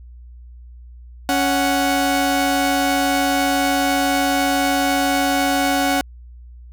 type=tone pair together; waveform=sawtooth; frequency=278 / 740 Hz; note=C#4 / F#5; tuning=+5 / 0 cents; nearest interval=octave + perfect fourth; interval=1695 cents; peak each=-15 dBFS; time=1.29-6.01 s; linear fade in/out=0 ms; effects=added 60 Hz sine -37 dBFS peak until 6.72 s